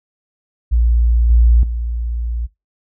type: tone with level steps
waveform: sine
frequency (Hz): 58.27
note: A#1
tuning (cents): 0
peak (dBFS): -10 / -7 / -18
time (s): 0.71-2.47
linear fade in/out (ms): 20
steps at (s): 1.3 / 1.63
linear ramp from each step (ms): 2
effects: noise-tail reverb RT60 0.2 s tail -20 dB re dry